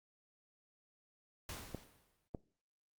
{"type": "noise with exponential decay", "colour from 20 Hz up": "pink", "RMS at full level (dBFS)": -44, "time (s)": [1.49, 2.28], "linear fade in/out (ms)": 1, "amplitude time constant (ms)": 170}
{"type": "clicks", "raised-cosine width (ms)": 2, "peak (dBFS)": -27, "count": 2, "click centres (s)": [1.747, 2.348]}
{"effects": ["noise-tail reverb RT60 0.4 s tail -23 dB re dry", "Opus 48 kbps"]}